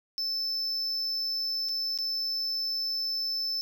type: tone with dropouts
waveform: triangle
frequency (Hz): 5274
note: E8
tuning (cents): 0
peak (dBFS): -27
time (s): 0.18-3.61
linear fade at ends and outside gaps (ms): 0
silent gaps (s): 1.687-1.692 / 1.976-1.987
effects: none